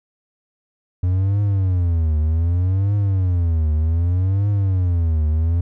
triangle tone with vibrato, 88.5 Hz, F2, 23 cents sharp, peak -13 dBFS, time 1.03-5.61 s, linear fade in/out 5 ms, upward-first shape triangle, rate 0.65 Hz, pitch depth 270 cents each way, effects none

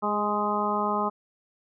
harmonic tone with a mistuned harmonic, 208.3 Hz, G#3, 5 cents sharp, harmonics 1 / 2 / 3 / 4 / 5 / 6, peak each -31 / -32 / -33 / -30 / -29 / -30 dBFS, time 0.02-1.1 s, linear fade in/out 20 ms, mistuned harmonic 2, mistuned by -15 cents, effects none

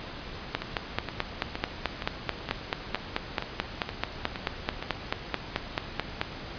two click trains, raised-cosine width 0.3 ms, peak -16 / -9 dBFS, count 10 / 27, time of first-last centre 0.62-4.826 / 0.55-6.214 s, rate 2.14 / 4.59 Hz, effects pink hiss -40 dBFS RMS until 6.58 s + resampled to 11025 Hz

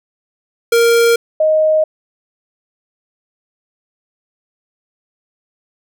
square / sine tone pair in turn, 466.2 / 623.8 Hz, A#4 / D#5, 0 / +4 cents, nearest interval perfect fourth, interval 504 cents, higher second, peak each -9 dBFS, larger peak neither, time 0.72-1.16 / 1.4-1.84 s, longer neither, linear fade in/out 5 ms, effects none

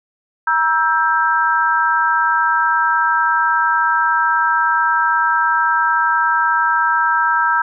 sine chord, E diminished, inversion second, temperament just, 949.3 / 1318.5 / 1582.2 Hz, Bb5 / E6 / G6, +31 / 0 / +16 cents, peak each -17 dBFS, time 0.47-7.62 s, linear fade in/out 5 ms, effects none

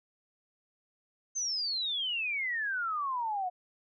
sine exponential sweep, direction down, 6320 to 708 Hz, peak -30 dBFS, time 1.35-3.5 s, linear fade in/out 20 ms, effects none

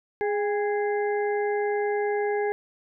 harmonic tone with a mistuned harmonic, 415.3 Hz, G#4, in tune, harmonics 1 / 2 / 4 / 5, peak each -24 / -30 / -36 / -38 dBFS, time 0.21-2.52 s, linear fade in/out 0 ms, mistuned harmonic 2, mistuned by -43 cents, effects none

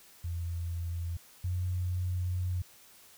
sine tone pair in turn, 85.2 / 90.27 Hz, F2 / F#2, -42 / -42 cents, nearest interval minor second, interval 100 cents, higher second, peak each -32 / -29 dBFS, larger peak second, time 0.24-1.17 / 1.44-2.62 s, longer second, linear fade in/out 5 ms, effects white hiss -57 dBFS RMS until 3.17 s

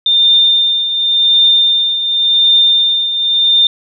sine tone with tremolo, 3609 Hz, A7, 43 cents sharp, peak -5 dBFS, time 0.06-3.67 s, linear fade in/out 2 ms, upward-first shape triangle, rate 0.9 Hz, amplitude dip 65%, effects none

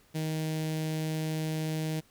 sawtooth tone with notch filter, 157.1 Hz, D#3, 17 cents sharp, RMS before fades -32 dBFS, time 0.14-2.01 s, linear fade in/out 20 ms, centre 1200 Hz, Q 0.95, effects pink hiss -63 dBFS RMS until 2.1 s

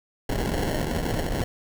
pink noise with sample-and-hold, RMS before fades -26 dBFS, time 0.29-1.44 s, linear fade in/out 5 ms, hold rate 1225 Hz, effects none

